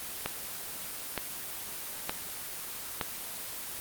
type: click train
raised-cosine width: 0.3 ms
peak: -13 dBFS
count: 4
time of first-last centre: 0.26-3.012 s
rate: 1.09 Hz
effects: white hiss -39 dBFS RMS until 3.8 s + Opus 24 kbps